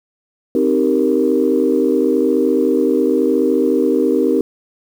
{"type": "chord", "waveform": "sine", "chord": "C minor seventh", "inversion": "none", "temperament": "equal", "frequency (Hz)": [261.6, 311.1, 392, 466.2], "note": ["C4", "Eb4", "G4", "Bb4"], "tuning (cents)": [0, 0, 0, 0], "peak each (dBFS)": -17, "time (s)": [0.55, 4.41], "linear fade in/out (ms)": 2, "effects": ["tanh soft clip ceiling -2 dBFS", "7-bit"]}